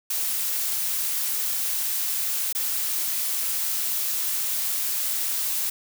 blue noise with dropouts, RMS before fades -26 dBFS, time 0.1-5.7 s, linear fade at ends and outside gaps 5 ms, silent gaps 2.527-2.549 s, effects none

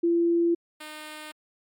sine / 5% pulse tone pair in turn, 340 / 306 Hz, F4 / D#4, -46 / -29 cents, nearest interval major second, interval 183 cents, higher first, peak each -19 / -27 dBFS, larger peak first, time 0.03-0.55 / 0.8-1.32 s, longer neither, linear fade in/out 10 ms, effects MP3 96 kbps

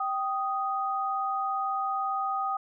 sine tone pair together, 779.2 / 1244.5 Hz, G5 / D#6, -11 / 0 cents, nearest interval minor sixth, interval 811 cents, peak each -30 / -29 dBFS, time 0-2.57 s, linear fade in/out 5 ms, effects none

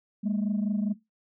sine tone pair together, 203.1 / 228 Hz, G#3 / A#3, -38 / -38 cents, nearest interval major second, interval 200 cents, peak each -25 / -28 dBFS, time 0.23-0.94 s, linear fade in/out 20 ms, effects noise-tail reverb RT60 0.2 s tail -19 dB re dry + tanh soft clip ceiling -21 dBFS

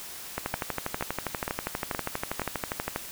two click trains, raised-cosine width 0.5 ms, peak -13 / -14 dBFS, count 33 / 5, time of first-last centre 0.38-2.961 / 0.54-2.418 s, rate 12.4 / 2.13 Hz, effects white hiss -41 dBFS RMS until 3.11 s

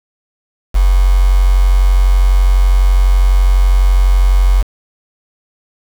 sine tone with quantisation, 46 Hz, F#1, 9 cents flat, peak -6 dBFS, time 0.74-4.63 s, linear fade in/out 20 ms, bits 4, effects none

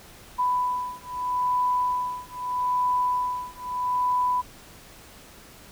sine beating tone pair, 994 / 994.79 Hz, B5 / B5, +11 / +12 cents, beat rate 0.79 Hz, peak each -26 dBFS, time 0.38-4.42 s, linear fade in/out 20 ms, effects pink hiss -48 dBFS RMS until 5.71 s

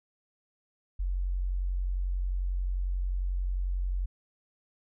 sine tone, 45.61 Hz, F#1, 24 cents flat, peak -27 dBFS, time 0.99-4.06 s, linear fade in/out 10 ms, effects none

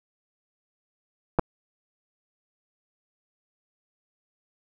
clicks, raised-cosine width 1 ms, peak -7 dBFS, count 2, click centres 1.388 / 1.394 s, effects none

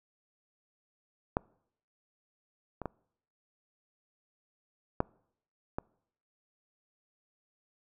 clicks, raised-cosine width 1 ms, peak -13 / -24 / -20 / -12 / -19 dBFS, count 5, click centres 1.369 / 2.817 / 2.857 / 5.004 / 5.785 s, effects noise-tail reverb RT60 0.7 s tail -26 dB re dry

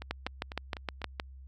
two click trains, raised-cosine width 0.3 ms, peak -16 / -24 dBFS, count 8 / 5, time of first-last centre 0.11-1.199 / 0.02-1.018 s, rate 6.43 / 4.01 Hz, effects added 66 Hz sine -46 dBFS peak until 1.47 s

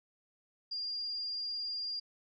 sine tone, 4806 Hz, D8, 39 cents sharp, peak -35 dBFS, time 0.71-2 s, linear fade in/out 10 ms, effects none

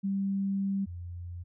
sine tone pair in turn, 196.1 / 87.35 Hz, G3 / F2, +1 / +1 cents, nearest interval octave + major second, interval 1400 cents, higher first, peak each -27 / -37 dBFS, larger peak first, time 0.03-0.86 / 0.86-1.44 s, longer first, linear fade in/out 20 ms, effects none

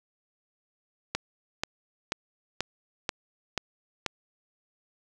click train, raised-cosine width 0.2 ms, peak -10 dBFS, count 7, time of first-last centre 1.15-4.063 s, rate 2.06 Hz, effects none

